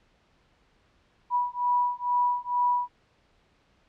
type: beating tone pair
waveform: sine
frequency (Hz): 977 / 979.2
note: B5 / B5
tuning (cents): -19 / -15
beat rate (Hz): 2.2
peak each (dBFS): -26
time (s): 1.3-2.89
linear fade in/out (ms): 50
effects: pink hiss -65 dBFS RMS until 3.88 s + low-pass 4000 Hz 12 dB/octave